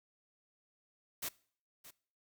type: noise with echo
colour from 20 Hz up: white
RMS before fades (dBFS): -39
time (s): 1.22-1.29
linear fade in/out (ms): 10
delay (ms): 620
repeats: 1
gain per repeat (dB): -15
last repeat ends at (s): 1.91
effects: noise-tail reverb RT60 0.5 s tail -22 dB re dry